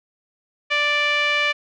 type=tone with low-pass filter; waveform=5% pulse; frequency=587.3 Hz; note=D5; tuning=in tune; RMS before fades=-20 dBFS; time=0.7-1.53 s; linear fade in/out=20 ms; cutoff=2400 Hz; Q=2.6; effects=none